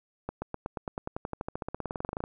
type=accelerating click train; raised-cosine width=1 ms; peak=-19 dBFS; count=28; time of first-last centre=0.29-2.239 s; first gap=130 ms; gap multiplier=0.95; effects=none